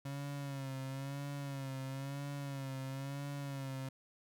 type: tone with vibrato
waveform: 35% pulse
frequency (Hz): 137.6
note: C#3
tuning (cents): -12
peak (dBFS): -38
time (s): 0.05-3.89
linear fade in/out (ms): 5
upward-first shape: sine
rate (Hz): 1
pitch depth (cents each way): 59
effects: none